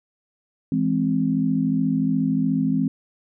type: chord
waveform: sine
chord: E augmented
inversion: none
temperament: equal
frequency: 164.81 / 207.7 / 261.6 Hz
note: E3 / G#3 / B#3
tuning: 0 / 0 / 0 cents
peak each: -24 / -24 / -21 dBFS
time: 0.72-2.88 s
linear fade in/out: 2 ms
effects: none